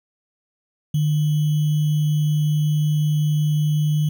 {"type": "tone with sample-and-hold", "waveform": "sine", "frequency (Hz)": 150.9, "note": "D3", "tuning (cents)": 47, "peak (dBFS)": -16, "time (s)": [0.94, 4.09], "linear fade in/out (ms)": 5, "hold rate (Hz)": 3150, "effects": []}